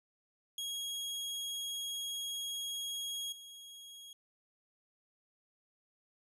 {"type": "tone with level steps", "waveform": "sawtooth", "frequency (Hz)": 3295, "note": "G#7", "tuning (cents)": -14, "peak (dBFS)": [-34, -46], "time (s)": [0.58, 4.13], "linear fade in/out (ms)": 2, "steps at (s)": 3.32, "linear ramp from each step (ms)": 5, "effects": ["resampled to 32000 Hz"]}